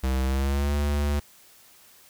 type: tone with pitch glide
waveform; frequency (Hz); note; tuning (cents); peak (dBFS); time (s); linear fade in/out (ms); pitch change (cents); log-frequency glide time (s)
square; 65.41 to 72.58; C2 to D2; 0 to -20; -23; 0.03-1.2; 10; +180; 0.24-0.74
effects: white hiss -54 dBFS RMS until 2.09 s